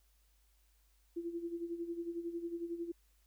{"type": "tone with tremolo", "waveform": "sine", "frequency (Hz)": 339.9, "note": "F4", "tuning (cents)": -47, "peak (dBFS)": -35, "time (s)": [1.16, 2.92], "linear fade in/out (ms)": 10, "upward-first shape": "sine", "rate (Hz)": 11, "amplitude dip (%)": 70, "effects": ["added 51 Hz sine -68 dBFS peak until 3.26 s", "white hiss -75 dBFS RMS until 3.26 s"]}